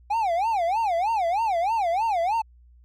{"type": "tone with vibrato", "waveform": "triangle", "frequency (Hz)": 784, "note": "G5", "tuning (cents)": 0, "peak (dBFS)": -19, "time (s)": [0.1, 2.42], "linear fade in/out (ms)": 10, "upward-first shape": "sine", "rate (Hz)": 3.2, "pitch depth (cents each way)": 280, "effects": ["added 60 Hz sine -50 dBFS peak until 2.84 s"]}